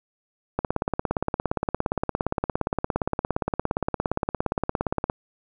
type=click train; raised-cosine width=1 ms; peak=-9 dBFS; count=79; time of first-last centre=0.59-5.099 s; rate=17.3 Hz; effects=none